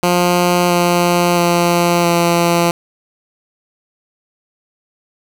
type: tone with pitch steps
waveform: 10% pulse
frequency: 176.7 / 174.87 / 173.06 / 171.27 Hz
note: F3 / F3 / F3 / F3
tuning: +21 / +3 / -15 / -33 cents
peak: -3 dBFS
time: 0.03-2.71 s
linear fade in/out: 2 ms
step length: 670 ms
effects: 7-bit